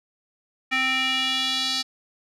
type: tone with band-pass filter sweep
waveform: square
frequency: 261.6 Hz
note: C4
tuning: in tune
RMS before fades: -24 dBFS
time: 0.71-1.83 s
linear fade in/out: 20 ms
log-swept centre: 2200 to 4400 Hz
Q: 3.4
effects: none